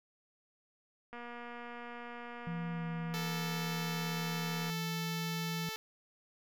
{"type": "click train", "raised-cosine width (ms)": 0.5, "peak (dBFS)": -32, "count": 854, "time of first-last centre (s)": [1.13, 4.699], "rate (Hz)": 239}
{"type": "tone with pitch glide", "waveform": "sine", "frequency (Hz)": [169.8, 166.5], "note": ["F3", "E3"], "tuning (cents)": [-48, 18], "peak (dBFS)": -36, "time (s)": [2.47, 5.69], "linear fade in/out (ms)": 0, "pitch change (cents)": -34, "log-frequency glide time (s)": [2.72, 2.83]}
{"type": "tone", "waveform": "5% pulse", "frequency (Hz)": 440, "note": "A4", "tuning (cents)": 0, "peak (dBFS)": -27, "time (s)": [3.14, 5.76], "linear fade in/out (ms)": 0}
{"effects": []}